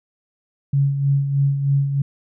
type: tone with tremolo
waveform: sine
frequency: 139.5 Hz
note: C#3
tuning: 11 cents sharp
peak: -13 dBFS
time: 0.73-2.02 s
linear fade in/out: 5 ms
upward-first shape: sine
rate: 3.2 Hz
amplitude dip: 55%
effects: none

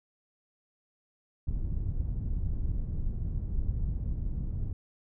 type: low-pass noise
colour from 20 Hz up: pink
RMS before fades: -31 dBFS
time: 1.47-4.73 s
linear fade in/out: 5 ms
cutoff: 110 Hz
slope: 12 dB/octave
effects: none

